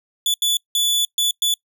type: tone bursts at uneven times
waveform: sawtooth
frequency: 3459 Hz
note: A7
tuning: 30 cents flat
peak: -13 dBFS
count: 5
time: 0.26-0.34 / 0.42-0.57 / 0.75-1.05 / 1.18-1.31 / 1.42-1.54 s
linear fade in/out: 2 ms
effects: noise-tail reverb RT60 0.1 s tail -25 dB re dry